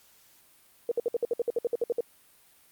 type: tone bursts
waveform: sine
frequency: 473.2 Hz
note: A#4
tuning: 26 cents sharp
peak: -23 dBFS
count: 14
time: 0.89-2.007 s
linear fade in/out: 2 ms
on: 25 ms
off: 59 ms
effects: white hiss -60 dBFS RMS until 2.71 s + Opus 48 kbps